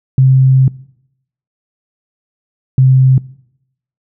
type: tone pair in turn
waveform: sine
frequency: 131.8 / 130.97 Hz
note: C3 / C3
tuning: +13 / +2 cents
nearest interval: unison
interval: 11 cents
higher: first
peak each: -4 dBFS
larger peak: neither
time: 0.18-0.68 / 2.78-3.18 s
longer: first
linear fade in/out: 2 ms
effects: noise-tail reverb RT60 0.8 s tail -22 dB re dry